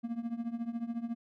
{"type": "tone with tremolo", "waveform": "triangle", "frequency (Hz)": 233.1, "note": "A#3", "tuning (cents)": 0, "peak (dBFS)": -28, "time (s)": [0.03, 1.15], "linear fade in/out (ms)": 20, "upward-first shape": "triangle", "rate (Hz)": 14, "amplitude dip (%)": 90, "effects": []}